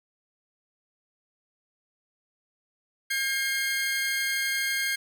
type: tone pair together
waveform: sawtooth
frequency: 1610 / 2136 Hz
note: G6 / C7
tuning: +46 / +35 cents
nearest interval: perfect fourth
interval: 489 cents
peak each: -25 dBFS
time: 3.1-4.96 s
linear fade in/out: 10 ms
effects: none